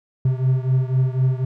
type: beating tone pair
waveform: triangle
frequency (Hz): 128.5 / 132.5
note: C3 / C3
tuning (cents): -31 / +22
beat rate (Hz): 4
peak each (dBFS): -16 / -19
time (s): 0.25-1.45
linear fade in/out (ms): 5
effects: none